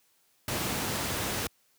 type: noise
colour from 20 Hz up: pink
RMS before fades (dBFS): -31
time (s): 0.48-1.47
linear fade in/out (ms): 2
effects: white hiss -68 dBFS RMS until 1.78 s + high-pass 80 Hz 12 dB/octave